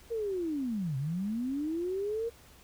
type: linear two-way sweep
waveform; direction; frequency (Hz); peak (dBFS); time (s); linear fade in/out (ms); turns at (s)
sine; down then up; 471.6 to 128.5 to 471.6; -30; 0.1-2.3; 20; 0.97
effects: added 68 Hz sine -59 dBFS peak until 2.63 s + pink hiss -57 dBFS RMS until 2.63 s